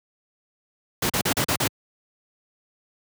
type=noise bursts; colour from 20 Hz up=pink; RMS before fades=-22 dBFS; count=6; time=1.02-1.677 s; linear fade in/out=5 ms; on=77 ms; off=39 ms; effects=high-pass 100 Hz 12 dB/octave